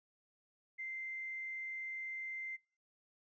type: tone with tanh clipping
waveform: triangle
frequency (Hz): 2084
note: C7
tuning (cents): -7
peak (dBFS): -40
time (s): 0.78-2.57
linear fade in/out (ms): 20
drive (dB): 2
effects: noise-tail reverb RT60 0.4 s tail -24 dB re dry + resampled to 16000 Hz